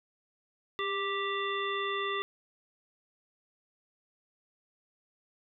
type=harmonic tone with a mistuned harmonic; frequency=392 Hz; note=G4; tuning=in tune; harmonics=1 / 3 / 5 / 7 / 9; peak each=-35 / -34 / -37 / -42 / -39 dBFS; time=0.79-2.22 s; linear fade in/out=0 ms; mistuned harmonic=1; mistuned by=+31 cents; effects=none